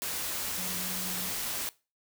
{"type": "tone in noise", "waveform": "sine", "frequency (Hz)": 182.7, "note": "F#3", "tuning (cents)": -22, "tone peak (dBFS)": -40, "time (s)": [0.58, 1.29], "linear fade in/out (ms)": 0, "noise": "white", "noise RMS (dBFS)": -34, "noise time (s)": [0.02, 1.69], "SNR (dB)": -9, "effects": ["noise-tail reverb RT60 0.3 s tail -21 dB re dry"]}